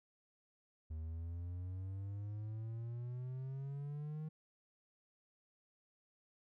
triangle exponential sweep, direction up, 77.78 to 157 Hz, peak -39 dBFS, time 0.9-4.29 s, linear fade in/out 10 ms, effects none

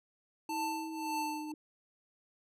sine tone with pitch glide, 320 to 306.3 Hz, D#4 to D#4, +49 to -27 cents, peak -39 dBFS, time 0.49-1.54 s, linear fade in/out 2 ms, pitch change -76 cents, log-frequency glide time 0.93-1.27 s
square tone with tremolo, 887 Hz, A5, 14 cents sharp, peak -33 dBFS, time 0.49-1.52 s, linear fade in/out 5 ms, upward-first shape triangle, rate 1.8 Hz, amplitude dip 85%
effects resampled to 32000 Hz

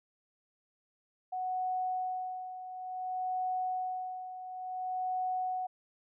sine tone with tremolo, 740 Hz, F#5, in tune, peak -30 dBFS, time 1.32-5.67 s, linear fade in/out 10 ms, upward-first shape sine, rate 0.57 Hz, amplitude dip 70%, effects none

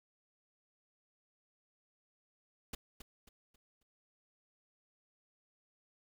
pink noise with echo, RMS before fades -41 dBFS, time 2.73-2.75 s, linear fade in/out 5 ms, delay 270 ms, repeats 4, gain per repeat -9 dB, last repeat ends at 3.83 s, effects none

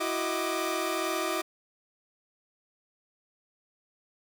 sawtooth tone cluster, 330.4 / 372.6 / 626 / 1189 Hz, E4 / F#4 / D#5 / D6, +4 / +12 / +10 / +21 cents, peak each -30 dBFS, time 0-1.42 s, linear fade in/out 10 ms, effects none

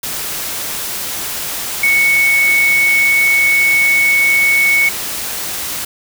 sine tone in noise, 2217 Hz, C#7, in tune, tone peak -9 dBFS, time 1.83-4.89 s, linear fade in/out 5 ms, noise white, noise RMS -22 dBFS, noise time 0.03-5.85 s, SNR +10 dB, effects none

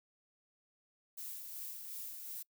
violet noise with tremolo, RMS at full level -44 dBFS, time 1.17-2.43 s, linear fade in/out 10 ms, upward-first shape sine, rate 2.7 Hz, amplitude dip 35%, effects noise-tail reverb RT60 0.1 s tail -25 dB re dry

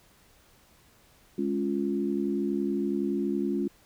sine chord, Db major, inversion second, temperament equal, 207.7 / 277.2 / 349.2 Hz, Ab3 / Db4 / F4, 0 / 0 / 0 cents, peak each -30 dBFS, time 1.38-3.68 s, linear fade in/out 5 ms, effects pink hiss -60 dBFS RMS until 3.85 s

